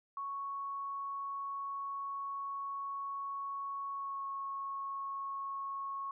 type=tone with pitch glide; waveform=sine; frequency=1108.7 to 1099.1 Hz; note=C#6 to C#6; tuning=0 to -15 cents; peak=-37 dBFS; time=0.17-6.11 s; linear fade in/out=2 ms; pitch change=-15 cents; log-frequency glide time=3.92-4.24 s; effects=none